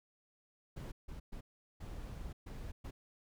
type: noise bursts at uneven times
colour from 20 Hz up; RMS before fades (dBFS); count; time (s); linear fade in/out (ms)
brown; -45; 6; 0.76-0.92 / 1.08-1.2 / 1.32-1.41 / 1.8-2.33 / 2.46-2.72 / 2.84-2.91; 10
effects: none